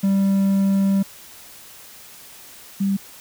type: tone pair in turn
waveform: triangle / sine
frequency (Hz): 195.6 / 196.63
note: G3 / G3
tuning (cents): -4 / +6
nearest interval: unison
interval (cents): 10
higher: second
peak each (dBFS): -13 / -17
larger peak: first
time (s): 0.03-1.03 / 2.8-2.97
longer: first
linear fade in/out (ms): 10
effects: white hiss -43 dBFS RMS until 3.2 s